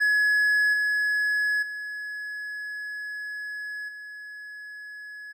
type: tone with level steps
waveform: triangle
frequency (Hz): 1691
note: G#6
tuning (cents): +31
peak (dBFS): -17 / -20 / -30 / -36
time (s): 0-5.33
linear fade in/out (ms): 20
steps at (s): 0.73 / 1.62 / 3.88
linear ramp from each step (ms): 10
effects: none